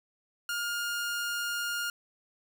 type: tone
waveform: sawtooth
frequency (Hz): 1415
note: F6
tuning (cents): +22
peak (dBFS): -27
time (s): 0.49-1.9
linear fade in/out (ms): 2
effects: none